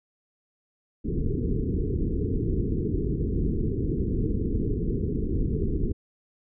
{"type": "low-pass noise", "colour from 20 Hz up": "pink", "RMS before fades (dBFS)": -26, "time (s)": [1.04, 5.93], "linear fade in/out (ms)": 20, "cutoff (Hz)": 450, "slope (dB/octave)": 96, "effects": []}